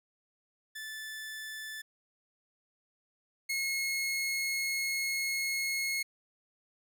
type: tone pair in turn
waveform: sawtooth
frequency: 1750 / 2168 Hz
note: A6 / C#7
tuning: -10 / -39 cents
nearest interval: major third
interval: 371 cents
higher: second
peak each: -36 / -27 dBFS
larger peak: second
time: 0.75-1.82 / 3.49-6.03 s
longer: second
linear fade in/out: 10 ms
effects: none